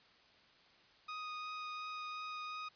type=tone with vibrato; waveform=sawtooth; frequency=1244.5 Hz; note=D#6; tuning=in tune; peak=-38 dBFS; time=1.08-2.69 s; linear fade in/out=10 ms; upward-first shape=triangle; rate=2.8 Hz; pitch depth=10 cents each way; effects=white hiss -65 dBFS RMS until 2.75 s + resampled to 11025 Hz